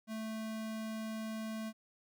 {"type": "tone", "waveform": "square", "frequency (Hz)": 220, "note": "A3", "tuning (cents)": 0, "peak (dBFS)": -39, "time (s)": [0.07, 1.73], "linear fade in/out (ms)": 50, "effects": []}